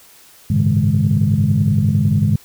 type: tone cluster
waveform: sine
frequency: 98.5 / 109.4 / 139 / 156.9 / 205.9 Hz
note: G2 / A2 / C#3 / D#3 / G#3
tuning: +9 / -9 / +5 / +15 / -15 cents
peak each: -18 dBFS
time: 0.5-2.36 s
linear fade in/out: 5 ms
effects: tanh soft clip ceiling -3 dBFS + white hiss -46 dBFS RMS until 2.44 s